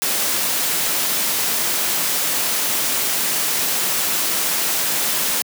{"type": "noise", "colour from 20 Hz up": "white", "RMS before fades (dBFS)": -20, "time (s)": [0.02, 5.42], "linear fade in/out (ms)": 0, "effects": ["high-pass 150 Hz 12 dB/octave"]}